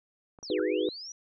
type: clicks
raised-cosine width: 1 ms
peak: -37 dBFS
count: 4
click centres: 0.388 / 0.429 / 0.595 / 0.887 s
type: linear two-way sweep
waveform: sine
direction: down then up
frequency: 5920 to 1318.5 to 5920 Hz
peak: -39 dBFS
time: 0.43-1.12 s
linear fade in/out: 2 ms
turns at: 0.6 s
type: chord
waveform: sine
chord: G# minor seventh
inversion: second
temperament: equal with one note detuned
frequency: 315.7 / 370 / 415.3 / 493.9 Hz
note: D#4 / F#4 / G#4 / B4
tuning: +25 / 0 / 0 / 0 cents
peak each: -31 dBFS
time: 0.5-0.89 s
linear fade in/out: 2 ms
effects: none